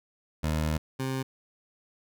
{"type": "tone pair in turn", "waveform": "20% pulse", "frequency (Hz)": [77.78, 132.25], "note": ["D#2", "C3"], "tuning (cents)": [0, 19], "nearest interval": "major sixth", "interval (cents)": 919, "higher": "second", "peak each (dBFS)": [-21, -24], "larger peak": "first", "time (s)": [[0.43, 0.78], [0.99, 1.23]], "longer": "first", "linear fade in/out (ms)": 10, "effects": []}